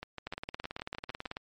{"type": "two click trains", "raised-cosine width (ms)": 0.3, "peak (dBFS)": [-23, -21], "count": [9, 21], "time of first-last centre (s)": [[0.03, 1.255], [0.27, 1.369]], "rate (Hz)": [6.53, 18.2], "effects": ["MP3 48 kbps"]}